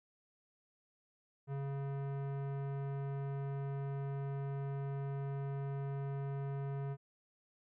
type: tone with tanh clipping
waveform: sine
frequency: 138.59 Hz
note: C#3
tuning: in tune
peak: -39 dBFS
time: 1.47-6.97 s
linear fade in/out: 50 ms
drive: 18 dB
effects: none